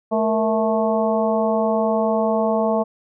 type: harmonic tone with a mistuned harmonic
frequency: 218.8 Hz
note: A3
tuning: 9 cents flat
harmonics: 1 / 2 / 3 / 4 / 5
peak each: -22 / -23 / -20 / -26 / -29 dBFS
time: 0.11-2.84 s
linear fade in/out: 20 ms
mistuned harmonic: 2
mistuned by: +93 cents
effects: none